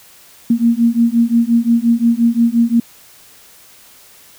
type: beating tone pair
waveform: sine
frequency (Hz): 230.6 / 236.3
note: A#3 / A#3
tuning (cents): -19 / +24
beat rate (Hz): 5.7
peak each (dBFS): -13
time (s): 0.5-2.8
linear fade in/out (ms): 5
effects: white hiss -44 dBFS RMS until 4.38 s